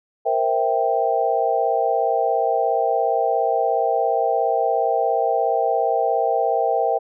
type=chord; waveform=sine; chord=C dominant seventh; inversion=third; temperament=equal; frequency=466.2 / 523.3 / 659.3 / 784 Hz; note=Bb4 / C5 / E5 / G5; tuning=0 / 0 / 0 / 0 cents; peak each=-23 / -25 / -22 / -21 dBFS; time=0.25-6.99 s; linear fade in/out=20 ms; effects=none